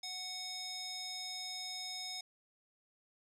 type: tone with band-pass filter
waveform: square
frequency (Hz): 740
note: F#5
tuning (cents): 0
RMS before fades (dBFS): -43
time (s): 0.03-2.21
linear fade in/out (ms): 5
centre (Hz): 5000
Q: 2.7
effects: none